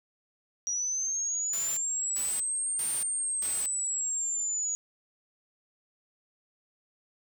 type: linear two-way sweep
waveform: sine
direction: up then down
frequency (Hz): 5750 to 8910 to 6770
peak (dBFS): -28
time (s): 0.67-4.75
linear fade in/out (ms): 0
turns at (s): 2.9
type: noise bursts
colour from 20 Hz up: white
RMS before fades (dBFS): -40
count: 4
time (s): 1.53-3.66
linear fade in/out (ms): 2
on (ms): 240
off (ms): 390
effects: none